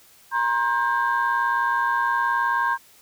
sine tone cluster, 945 / 1064 / 1591 Hz, A#5 / C6 / G6, +23 / +29 / +25 cents, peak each -23 dBFS, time 0.31-2.78 s, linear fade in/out 50 ms, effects tanh soft clip ceiling -12 dBFS + white hiss -53 dBFS RMS until 3.01 s

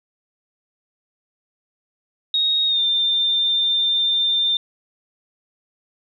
sine tone with pitch glide, 3753 to 3594 Hz, A#7 to A7, +11 to +36 cents, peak -16 dBFS, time 2.34-4.57 s, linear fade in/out 2 ms, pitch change -75 cents, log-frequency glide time 2.67-2.81 s, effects none

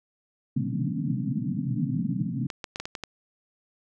pink band-pass noise, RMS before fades -28 dBFS, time 0.56-2.47 s, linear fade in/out 5 ms, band 120 to 280 Hz, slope 96 dB/octave
clicks, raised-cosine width 0.2 ms, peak -16 dBFS, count 7, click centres 2.502 / 2.642 / 2.759 / 2.8 / 2.855 / 2.952 / 3.037 s
effects none

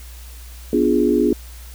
sine chord, B diminished seventh, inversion none, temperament equal, 246.9 / 293.7 / 349.2 / 415.3 Hz, B3 / D4 / F4 / Ab4, 0 / 0 / 0 / 0 cents, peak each -19 dBFS, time 0.73-1.33 s, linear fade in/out 2 ms, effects added 60 Hz sine -35 dBFS peak until 1.74 s + white hiss -44 dBFS RMS until 1.74 s

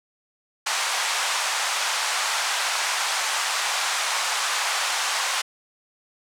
pink band-pass noise, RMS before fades -25 dBFS, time 0.66-5.42 s, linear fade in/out 10 ms, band 790 to 8900 Hz, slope 24 dB/octave, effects none

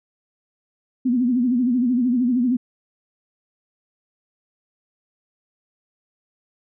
sine tone with vibrato, 246.9 Hz, B3, in tune, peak -16 dBFS, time 1.05-2.57 s, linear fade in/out 10 ms, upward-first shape sine, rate 13 Hz, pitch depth 100 cents each way, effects none

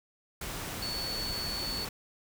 sine tone in noise, 4444 Hz, C#8, 4 cents sharp, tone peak -34 dBFS, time 0.82-1.85 s, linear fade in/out 5 ms, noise pink, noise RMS -38 dBFS, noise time 0.41-1.89 s, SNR +1 dB, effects none

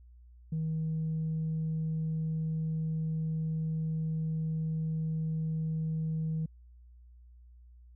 sine tone, 159.1 Hz, D#3, 39 cents sharp, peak -28 dBFS, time 0.52-6.46 s, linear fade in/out 5 ms, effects tanh soft clip ceiling -27 dBFS + added 60 Hz sine -52 dBFS peak until 7.95 s

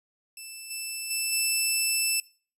10% pulse tone with level steps, 2646 Hz, E7, 6 cents sharp, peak -31 / -24 / -18 / -15 dBFS, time 0.37-2.2 s, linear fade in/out 2 ms, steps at 0.7 / 1.1 / 1.32 s, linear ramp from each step 10 ms, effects noise-tail reverb RT60 0.4 s tail -22 dB re dry + resampled to 32000 Hz

